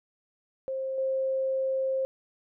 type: tone with level steps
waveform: sine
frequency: 530 Hz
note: C5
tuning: 22 cents sharp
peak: -29 / -25 dBFS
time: 0.68-2.05 s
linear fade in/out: 0 ms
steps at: 0.98 s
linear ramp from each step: 2 ms
effects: none